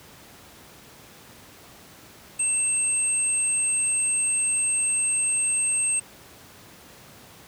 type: tone pair together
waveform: sine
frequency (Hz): 2657 / 8370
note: E7 / C9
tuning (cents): +13 / 0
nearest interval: octave + minor sixth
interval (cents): 1987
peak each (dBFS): -32 / -21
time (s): 2.39-6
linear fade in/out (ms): 10
effects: pink hiss -48 dBFS RMS until 7.47 s + high-pass 80 Hz 12 dB/octave